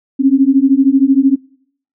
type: beating tone pair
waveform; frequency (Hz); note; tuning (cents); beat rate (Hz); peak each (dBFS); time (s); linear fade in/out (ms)
sine; 264.1 / 277.1; C4 / C#4; +16 / -1; 13; -10; 0.19-1.36; 20
effects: noise-tail reverb RT60 0.6 s tail -24 dB re dry